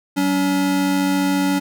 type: tone pair together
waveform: square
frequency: 189.2 / 283.5 Hz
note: F#3 / C#4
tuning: +39 / +39 cents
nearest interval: perfect fifth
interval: 700 cents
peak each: -23 / -18 dBFS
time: 0.16-1.6 s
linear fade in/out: 20 ms
effects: none